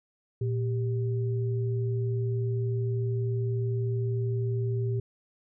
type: tone pair together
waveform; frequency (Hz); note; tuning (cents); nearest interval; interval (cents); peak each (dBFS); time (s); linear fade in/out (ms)
sine; 116.54 / 392.9; A#2 / G4; 0 / +4; octave + major sixth; 2104; -26 / -34; 0.41-5; 5
effects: none

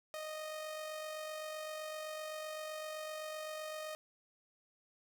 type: tone with amplitude modulation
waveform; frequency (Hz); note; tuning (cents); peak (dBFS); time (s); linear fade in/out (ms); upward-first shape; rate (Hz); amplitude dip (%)
sawtooth; 620; D#5; -6; -36; 0.14-3.95; 0; sine; 47.8; 35
effects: none

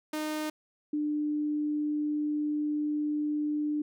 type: tone pair in turn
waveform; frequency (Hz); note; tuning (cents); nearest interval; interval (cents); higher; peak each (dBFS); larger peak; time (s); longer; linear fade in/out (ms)
sawtooth / sine; 307 / 298.6; D#4 / D4; -23 / +29; unison; 48; first; -27; neither; 0.13-0.5 / 0.93-3.82; second; 5
effects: none

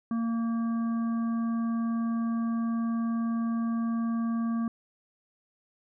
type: harmonic tone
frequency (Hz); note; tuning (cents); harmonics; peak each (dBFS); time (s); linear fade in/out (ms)
229.8; A#3; -25; 1 / 3 / 5 / 7; -26 / -46 / -41 / -52; 0.11-4.68; 2
effects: none

